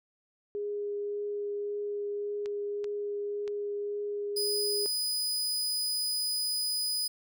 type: tone with vibrato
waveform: sine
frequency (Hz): 410.6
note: G#4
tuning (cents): -20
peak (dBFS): -31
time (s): 0.55-4.86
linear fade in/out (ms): 0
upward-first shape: triangle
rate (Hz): 1.8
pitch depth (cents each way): 8
type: clicks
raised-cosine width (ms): 0.2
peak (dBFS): -28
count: 3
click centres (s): 2.459 / 2.843 / 3.478
type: tone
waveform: sawtooth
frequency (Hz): 4978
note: D#8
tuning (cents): 0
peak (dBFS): -26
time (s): 4.36-7.08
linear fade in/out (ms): 10
effects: none